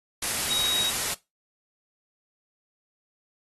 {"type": "tone in noise", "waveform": "sine", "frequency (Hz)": 3802, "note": "A#7", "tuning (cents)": 33, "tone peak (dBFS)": -26, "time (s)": [0.5, 0.9], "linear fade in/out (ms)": 5, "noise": "white", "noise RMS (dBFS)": -28, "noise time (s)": [0.22, 1.14], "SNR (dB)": -1, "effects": ["noise-tail reverb RT60 0.2 s tail -18 dB re dry", "AAC 32 kbps"]}